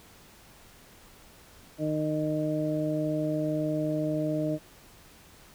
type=harmonic tone; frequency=153.6 Hz; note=D#3; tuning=22 cents flat; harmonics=1 / 2 / 3 / 4; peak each=-32 / -29 / -39 / -31 dBFS; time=1.78-4.59 s; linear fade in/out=50 ms; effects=pink hiss -54 dBFS RMS until 5.54 s